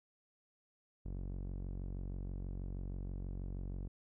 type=tone with low-pass filter; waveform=sawtooth; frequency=46.25 Hz; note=F#1; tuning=in tune; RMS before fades=-42 dBFS; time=1.05-3.88 s; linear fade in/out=10 ms; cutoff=360 Hz; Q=0.62; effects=none